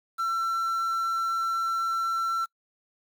triangle tone with quantisation, 1346 Hz, E6, 36 cents sharp, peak -23 dBFS, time 0.18-2.46 s, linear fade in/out 20 ms, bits 8, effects noise-tail reverb RT60 0.1 s tail -24 dB re dry

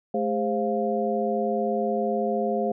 sine tone cluster, 216.2 / 406.9 / 527 / 697 Hz, A3 / G#4 / C5 / F5, -30 / -35 / +12 / -4 cents, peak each -28 dBFS, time 0.14-2.72 s, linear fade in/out 5 ms, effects none

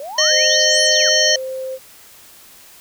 sine exponential two-way sweep, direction up then down, 537 to 10500 to 1291 Hz, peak -27 dBFS, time 0-1.09 s, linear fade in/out 2 ms, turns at 0.83 s
harmonic tone, 616 Hz, D#5, 17 cents flat, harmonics 1 / 3 / 5 / 7 / 9 / 10, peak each -19 / -19 / -19 / -19 / -19 / -19 dBFS, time 0.18-1.36 s, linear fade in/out 5 ms
sine tone, 523 Hz, C5, 1 cent flat, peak -23 dBFS, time 0.29-1.79 s, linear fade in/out 50 ms
effects white hiss -44 dBFS RMS until 2.8 s

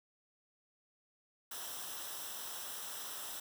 white noise with comb filter, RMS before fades -44 dBFS, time 1.51-3.4 s, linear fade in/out 5 ms, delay 0.44 ms, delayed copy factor -0.65, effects none

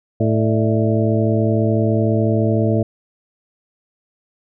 harmonic tone with a mistuned harmonic, 110 Hz, A2, in tune, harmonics 1 / 2 / 3 / 4 / 5 / 6, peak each -17 / -20 / -22 / -23 / -24 / -25 dBFS, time 0.2-2.83 s, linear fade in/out 5 ms, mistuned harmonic 5, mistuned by +110 cents, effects none

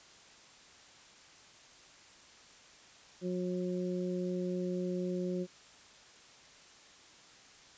harmonic tone, 180.8 Hz, F#3, 40 cents flat, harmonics 1 / 2 / 3, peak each -35 / -36 / -42 dBFS, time 3.21-5.47 s, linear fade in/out 50 ms, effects white hiss -57 dBFS RMS until 7.77 s + resampled to 16000 Hz

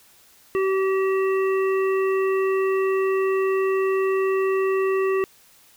harmonic tone, 383.7 Hz, G4, 37 cents flat, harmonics 1 / 3 / 5 / 7, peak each -19 / -29 / -33 / -36 dBFS, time 0.55-5.24 s, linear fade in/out 0 ms, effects white hiss -54 dBFS RMS until 5.76 s

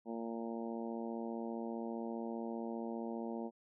harmonic tone, 115.1 Hz, A#2, 22 cents flat, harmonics 2 / 3 / 4 / 5 / 6 / 7 / 8, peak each -41 / -45 / -47 / -49 / -51 / -52 / -53 dBFS, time 0.05-3.51 s, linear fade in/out 50 ms, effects none

